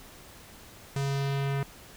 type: tone with low-pass filter sweep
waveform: square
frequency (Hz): 138.59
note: C#3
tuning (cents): 0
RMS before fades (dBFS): -29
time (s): 0.96-1.63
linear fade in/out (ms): 2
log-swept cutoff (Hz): 8200 to 2100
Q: 1.3
effects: pink hiss -50 dBFS RMS until 1.96 s